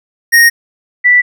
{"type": "tone pair in turn", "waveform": ["square", "sine"], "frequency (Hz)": [1863, 1969], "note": ["A#6", "B6"], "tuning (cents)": [-2, -6], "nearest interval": "minor second", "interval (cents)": 96, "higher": "second", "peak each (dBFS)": -4, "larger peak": "neither", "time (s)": [[0.32, 0.5], [1.04, 1.22]], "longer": "neither", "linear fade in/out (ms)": 20, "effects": []}